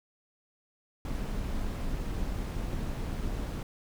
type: noise with amplitude modulation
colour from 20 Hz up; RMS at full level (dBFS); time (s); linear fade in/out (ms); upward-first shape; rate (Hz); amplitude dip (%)
brown; -31; 1.05-3.63; 2; sine; 232; 45
effects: none